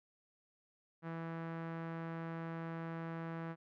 sawtooth tone with low-pass filter, 164.81 Hz, E3, in tune, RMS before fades -43 dBFS, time 1.02-3.56 s, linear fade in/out 50 ms, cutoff 1600 Hz, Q 1.5, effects none

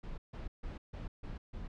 brown noise bursts, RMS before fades -42 dBFS, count 6, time 0.03-1.68 s, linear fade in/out 10 ms, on 150 ms, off 150 ms, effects low-pass 4000 Hz 12 dB/octave

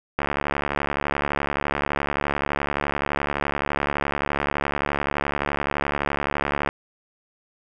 click train, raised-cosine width 0.5 ms, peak -8 dBFS, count 467, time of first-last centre 0.19-6.689 s, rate 71.7 Hz, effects none

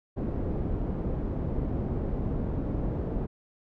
pink low-pass noise, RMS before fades -30 dBFS, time 0.16-3.27 s, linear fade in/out 20 ms, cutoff 410 Hz, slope 12 dB/octave, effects none

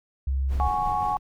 sine tone, 67.1 Hz, C2, 44 cents sharp, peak -22 dBFS, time 0.27-0.68 s, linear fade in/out 5 ms
brown noise with tremolo, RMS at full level -34 dBFS, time 0.48-1.19 s, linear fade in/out 50 ms, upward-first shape sine, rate 5.6 Hz, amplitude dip 25%
sine chord, F# suspended second, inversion none, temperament equal, 740 / 830.6 / 1108.7 Hz, F#5 / G#5 / C#6, 0 / 0 / 0 cents, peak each -29 / -25 / -28 dBFS, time 0.6-1.17 s, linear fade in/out 0 ms
effects none

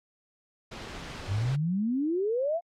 pink noise, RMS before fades -40 dBFS, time 0.71-1.56 s, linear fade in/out 10 ms
sine exponential sweep, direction up, 91.4 to 710 Hz, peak -25 dBFS, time 1.27-2.61 s, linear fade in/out 50 ms
effects low-pass 5000 Hz 12 dB/octave + AAC 64 kbps

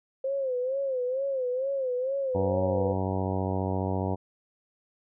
sine tone with vibrato, 523.3 Hz, C5, in tune, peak -26 dBFS, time 0.24-2.93 s, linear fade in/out 5 ms, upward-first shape sine, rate 2.2 Hz, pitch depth 100 cents each way
harmonic tone, 94.7 Hz, F#2, 41 cents sharp, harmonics 1 / 2 / 3 / 4 / 5 / 6 / 7 / 8 / 9 / 10, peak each -30 / -33 / -35 / -36 / -37 / -38 / -38 / -39 / -40 / -40 dBFS, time 2.34-4.16 s, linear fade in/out 20 ms
effects none

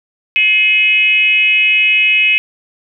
sine tone with frequency modulation, 2539 Hz, D#7, 34 cents sharp, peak -8 dBFS, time 0.36-2.38 s, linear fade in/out 0 ms, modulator 403 Hz, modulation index 0.64, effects none

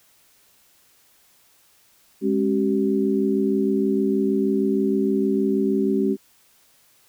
sine tone cluster, 207 / 273.4 / 382.9 Hz, G#3 / C#4 / G4, -5 / -24 / -41 cents, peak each -22 / -23 / -22 dBFS, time 2.21-6.17 s, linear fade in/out 50 ms, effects white hiss -58 dBFS RMS until 7.08 s

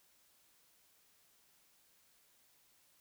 silence, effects white hiss -70 dBFS RMS until 3 s

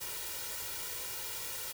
white noise with comb filter, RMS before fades -40 dBFS, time 0-1.73 s, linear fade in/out 20 ms, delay 2.1 ms, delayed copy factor +0.8, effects none

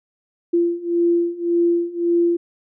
sine beating tone pair, 342.1 / 343.9 Hz, F4 / F4, -36 / -27 cents, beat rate 1.8 Hz, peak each -20 / -18 dBFS, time 0.53-2.37 s, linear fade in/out 10 ms, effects none

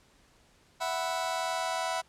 sawtooth chord, E suspended second, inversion none, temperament just, 659.3 / 741.7 / 988.9 Hz, E5 / F#5 / B5, 0 / +4 / +2 cents, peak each -30 dBFS, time 0.8-2.02 s, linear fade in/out 20 ms, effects pink hiss -63 dBFS RMS until 2.08 s + low-pass 9000 Hz 12 dB/octave

